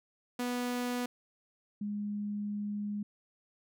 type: tone pair in turn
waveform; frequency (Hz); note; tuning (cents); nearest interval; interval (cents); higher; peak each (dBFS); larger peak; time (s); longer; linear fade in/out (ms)
sawtooth / sine; 245.6 / 206.5; B3 / G#3; -9 / -10; minor third; 301; first; -28 / -33; first; 0.39-1.06 / 1.81-3.03; second; 5
effects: none